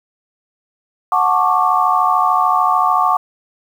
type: chord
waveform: sine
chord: D major seventh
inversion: first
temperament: just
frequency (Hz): 734.2 / 881 / 1101.2 / 1174.7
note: F#5 / A5 / C#6 / D6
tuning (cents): -14 / +2 / -12 / 0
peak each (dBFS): -17 / -19 / -16 / -16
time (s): 1.12-3.17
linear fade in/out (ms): 2
effects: 7-bit